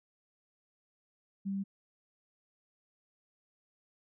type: tone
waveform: sine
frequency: 196 Hz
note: G3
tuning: in tune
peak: -32 dBFS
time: 1.45-1.64 s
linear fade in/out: 20 ms
effects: none